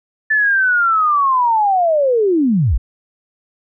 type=linear sweep; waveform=sine; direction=down; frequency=1760 to 38.1 Hz; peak=-11 dBFS; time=0.3-2.78 s; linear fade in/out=10 ms; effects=none